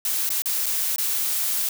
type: noise with dropouts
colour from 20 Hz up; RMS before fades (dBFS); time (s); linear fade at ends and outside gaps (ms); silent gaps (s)
blue; -24; 0.05-1.69; 2; 0.292-0.302 / 0.421-0.457 / 0.66-0.664 / 0.961-0.982
effects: none